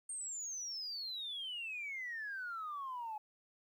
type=exponential sweep; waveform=sine; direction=down; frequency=8800 to 839 Hz; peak=-39 dBFS; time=0.09-3.18 s; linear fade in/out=5 ms; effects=tanh soft clip ceiling -36 dBFS + 12-bit